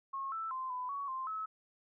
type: tone with pitch steps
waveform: sine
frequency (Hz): 1086 / 1323 / 1040 / 1002 / 1121 / 1048 / 1293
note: C#6 / E6 / C6 / B5 / C#6 / C6 / E6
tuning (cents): -36 / +6 / -11 / +25 / +19 / +2 / -34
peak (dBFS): -36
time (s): 0.13-1.46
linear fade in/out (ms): 10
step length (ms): 190
effects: none